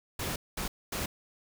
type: noise bursts at uneven times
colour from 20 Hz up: pink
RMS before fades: -34 dBFS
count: 3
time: 0.19-0.36 / 0.57-0.68 / 0.92-1.06 s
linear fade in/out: 5 ms
effects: none